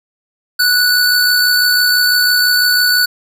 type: tone pair together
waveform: square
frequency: 1476 / 4494 Hz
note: F#6 / C#8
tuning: -5 / +23 cents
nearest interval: octave + perfect fifth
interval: 1928 cents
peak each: -13 dBFS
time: 0.59-3.06 s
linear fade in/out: 10 ms
effects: none